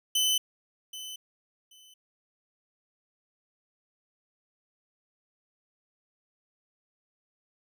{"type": "tone with echo", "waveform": "sawtooth", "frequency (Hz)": 3031, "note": "F#7", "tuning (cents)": 41, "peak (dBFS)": -20, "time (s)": [0.15, 0.38], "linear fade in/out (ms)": 5, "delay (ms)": 780, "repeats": 2, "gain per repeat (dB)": -15, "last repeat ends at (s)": 1.94, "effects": []}